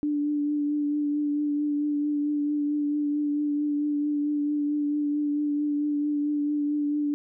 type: tone with vibrato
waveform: sine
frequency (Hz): 293.7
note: D4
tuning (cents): 0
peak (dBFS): -23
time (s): 0.03-7.14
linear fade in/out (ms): 0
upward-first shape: triangle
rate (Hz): 4.5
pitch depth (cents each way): 23
effects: none